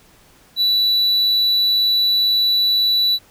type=tone; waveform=triangle; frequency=3951 Hz; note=B7; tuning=in tune; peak=-12 dBFS; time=0.56-3.19 s; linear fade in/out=50 ms; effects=pink hiss -51 dBFS RMS until 3.3 s